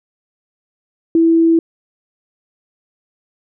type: tone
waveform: sine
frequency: 329.6 Hz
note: E4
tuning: in tune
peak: -8 dBFS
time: 1.15-1.59 s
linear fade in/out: 2 ms
effects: none